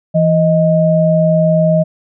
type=tone pair together; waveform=sine; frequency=165.8 / 626 Hz; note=E3 / D#5; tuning=+10 / +10 cents; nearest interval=octave + major seventh; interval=2300 cents; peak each=-11 dBFS; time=0.14-1.84 s; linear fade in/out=20 ms; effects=none